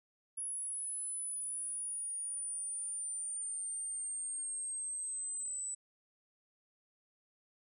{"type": "linear sweep", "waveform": "sine", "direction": "down", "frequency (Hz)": [10350, 7950], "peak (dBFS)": -37, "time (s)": [0.37, 5.75], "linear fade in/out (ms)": 10, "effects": []}